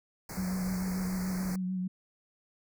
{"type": "band-stop noise", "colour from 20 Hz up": "pink", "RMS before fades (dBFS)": -41, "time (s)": [0.29, 1.56], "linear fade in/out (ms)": 5, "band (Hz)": [2300, 4400], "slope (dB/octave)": 96}
{"type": "tone with vibrato", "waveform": "sine", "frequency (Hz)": 185, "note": "F#3", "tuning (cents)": 0, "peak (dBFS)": -30, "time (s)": [0.37, 1.88], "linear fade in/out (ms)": 10, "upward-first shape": "triangle", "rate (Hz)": 6.8, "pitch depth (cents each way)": 34}
{"effects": []}